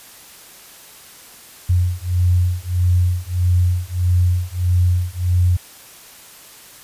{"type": "beating tone pair", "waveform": "sine", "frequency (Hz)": [88.4, 90], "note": ["F2", "F#2"], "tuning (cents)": [22, -47], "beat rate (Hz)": 1.6, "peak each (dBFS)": [-17, -17], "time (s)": [1.69, 5.57], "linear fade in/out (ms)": 10, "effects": ["white hiss -42 dBFS RMS until 6.83 s", "resampled to 32000 Hz"]}